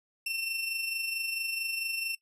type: tone with amplitude modulation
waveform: sawtooth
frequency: 2700 Hz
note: E7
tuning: 41 cents sharp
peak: -26 dBFS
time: 0.26-2.15 s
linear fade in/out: 5 ms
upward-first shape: sine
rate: 24.5 Hz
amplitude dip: 50%
effects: noise-tail reverb RT60 0.1 s tail -20 dB re dry + resampled to 32000 Hz